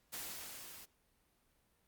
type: noise with level ramp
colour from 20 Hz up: white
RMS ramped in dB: -43 to -54 dBFS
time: 0.12-0.86 s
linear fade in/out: 20 ms
effects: pink hiss -75 dBFS RMS until 1.87 s + Opus 48 kbps